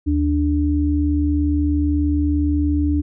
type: tone pair together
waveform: sine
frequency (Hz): 76.81 / 293.7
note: D#2 / D4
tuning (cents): -22 / 0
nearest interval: octave + major seventh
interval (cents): 2322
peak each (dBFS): -18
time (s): 0.06-3.02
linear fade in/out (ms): 20
effects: none